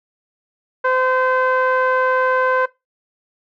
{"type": "tone with low-pass filter", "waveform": "sawtooth", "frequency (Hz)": 514, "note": "C5", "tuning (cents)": -31, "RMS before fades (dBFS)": -17, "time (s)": [0.84, 2.66], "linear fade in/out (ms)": 10, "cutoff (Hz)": 1400, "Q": 3.8, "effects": ["noise-tail reverb RT60 0.2 s tail -19 dB re dry"]}